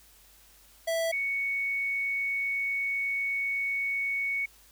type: tone pair in turn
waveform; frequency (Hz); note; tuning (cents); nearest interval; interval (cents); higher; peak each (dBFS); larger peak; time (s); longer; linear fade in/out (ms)
square / sine; 659.3 / 2223; E5 / C#7; 0 / +4; octave + major sixth; 2104; second; -27; neither; 0.87-1.12 / 1.12-4.46; second; 10
effects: added 51 Hz sine -62 dBFS peak until 4.71 s + white hiss -58 dBFS RMS until 4.71 s